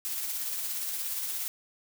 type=noise with tremolo; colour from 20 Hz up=blue; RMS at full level=-32 dBFS; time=0.05-1.48 s; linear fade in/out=0 ms; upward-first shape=triangle; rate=17 Hz; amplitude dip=35%; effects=none